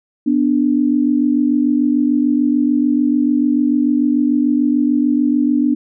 sine tone pair together, 247.1 / 293.9 Hz, B3 / D4, +1 / +1 cents, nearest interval minor third, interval 300 cents, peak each -15 / -14 dBFS, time 0.26-5.75 s, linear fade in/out 10 ms, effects none

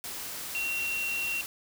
sine tone in noise, 2738 Hz, F7, 35 cents flat, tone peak -29 dBFS, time 0.55-1.41 s, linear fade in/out 0 ms, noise white, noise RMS -38 dBFS, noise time 0.04-1.46 s, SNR +6 dB, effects none

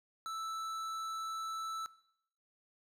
sine tone with tanh clipping, 1318.5 Hz, E6, in tune, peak -40 dBFS, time 0.26-1.86 s, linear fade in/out 0 ms, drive 15 dB, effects noise-tail reverb RT60 0.7 s tail -18 dB re dry

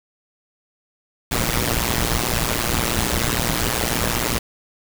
pink noise with amplitude modulation, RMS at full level -17 dBFS, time 1.31-4.39 s, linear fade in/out 10 ms, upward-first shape sine, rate 118 Hz, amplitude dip 100%, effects none

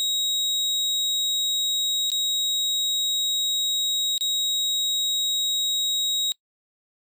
35% pulse tone with dropouts, 3800 Hz, A#7, 33 cents sharp, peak -20 dBFS, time 0-6.32 s, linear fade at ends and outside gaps 0 ms, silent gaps 2.102-2.117 / 4.179-4.209 s, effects noise-tail reverb RT60 0.1 s tail -23 dB re dry

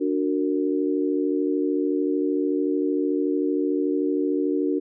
sine chord, D augmented, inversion none, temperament just, 293.7 / 367.1 / 458.9 Hz, D4 / F#4 / A#4, 0 / -14 / -27 cents, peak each -23 / -25 / -28 dBFS, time 0-4.8 s, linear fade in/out 20 ms, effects none

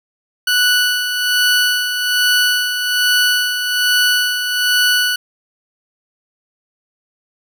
20% pulse tone with tremolo, 1480 Hz, F#6, in tune, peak -6 dBFS, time 0.47-5.16 s, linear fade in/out 5 ms, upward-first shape sine, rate 1.2 Hz, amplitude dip 55%, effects none

